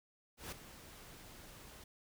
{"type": "noise with ADSR envelope", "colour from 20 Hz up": "pink", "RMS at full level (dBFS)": -43, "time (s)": [0.37, 1.84], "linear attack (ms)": 150, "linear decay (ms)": 8, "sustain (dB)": -12, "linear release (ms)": 4, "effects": []}